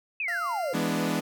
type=exponential sweep; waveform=sine; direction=down; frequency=2637 to 493.9 Hz; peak=-27 dBFS; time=0.2-0.73 s; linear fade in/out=2 ms
type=tone; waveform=20% pulse; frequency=693 Hz; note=F5; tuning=14 cents flat; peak=-30 dBFS; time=0.28-0.74 s; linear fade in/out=2 ms
type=chord; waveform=sawtooth; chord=E dominant seventh; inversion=none; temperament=equal with one note detuned; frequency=166.25 / 207.7 / 246.9 / 293.7 Hz; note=E3 / G#3 / B3 / D4; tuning=+15 / 0 / 0 / 0 cents; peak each=-27 dBFS; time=0.73-1.21 s; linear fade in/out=20 ms
effects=none